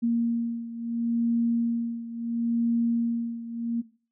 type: beating tone pair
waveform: sine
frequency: 233.1 / 233.83 Hz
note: A#3 / A#3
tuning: 0 / +6 cents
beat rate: 0.73 Hz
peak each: -25 / -29 dBFS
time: 0.02-3.82 s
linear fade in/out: 20 ms
effects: noise-tail reverb RT60 0.4 s tail -18 dB re dry